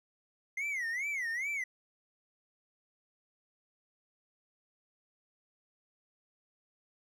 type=tone with vibrato; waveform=triangle; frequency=2058 Hz; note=C7; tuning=29 cents flat; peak=-31 dBFS; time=0.57-1.64 s; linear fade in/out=5 ms; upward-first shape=sine; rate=2.4 Hz; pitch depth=220 cents each way; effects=none